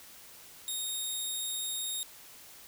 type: tone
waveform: 15% pulse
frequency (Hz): 3717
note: A#7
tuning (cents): -6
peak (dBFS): -26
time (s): 0.68-2.03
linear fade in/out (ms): 0
effects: white hiss -52 dBFS RMS until 2.67 s